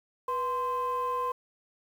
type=tone pair together; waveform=sine; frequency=489.8 / 1038.5 Hz; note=B4 / C6; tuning=-14 / -13 cents; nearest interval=octave + minor second; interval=1301 cents; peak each=-32 / -27 dBFS; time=0.28-1.32 s; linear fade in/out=5 ms; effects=tanh soft clip ceiling -24 dBFS + 9-bit